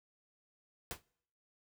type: noise with exponential decay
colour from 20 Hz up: pink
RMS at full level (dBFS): -36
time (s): 0.91-1.02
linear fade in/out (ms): 0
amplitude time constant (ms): 22
effects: noise-tail reverb RT60 0.7 s tail -26 dB re dry